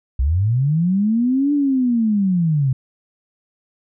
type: linear two-way sweep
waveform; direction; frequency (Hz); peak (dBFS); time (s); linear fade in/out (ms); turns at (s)
sine; up then down; 59 to 293.7 to 126.3; -14; 0.19-2.73; 5; 1.53
effects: none